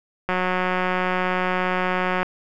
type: click train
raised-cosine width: 0.5 ms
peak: -8 dBFS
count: 356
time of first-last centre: 0.29-2.23 s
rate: 183 Hz
effects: none